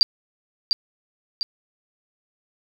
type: tone with echo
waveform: sine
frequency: 4705 Hz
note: D8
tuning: 2 cents sharp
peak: -9 dBFS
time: 0.01-0.03 s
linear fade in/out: 0 ms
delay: 700 ms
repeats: 2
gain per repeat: -6 dB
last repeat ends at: 1.43 s
effects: none